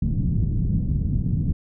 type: low-pass noise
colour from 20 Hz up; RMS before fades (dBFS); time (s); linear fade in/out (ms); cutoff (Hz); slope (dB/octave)
white; -22; 0.02-1.53; 5; 180; 24
effects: none